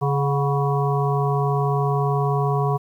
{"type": "harmonic tone with a mistuned harmonic", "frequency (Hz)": 139.9, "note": "C#3", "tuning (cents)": 16, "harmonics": [1, 3, 5, 7, 8], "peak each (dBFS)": [-20, -25, -27, -28, -29], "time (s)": [0.01, 2.78], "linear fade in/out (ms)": 20, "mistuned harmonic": 5, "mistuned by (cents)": 65, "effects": ["9-bit"]}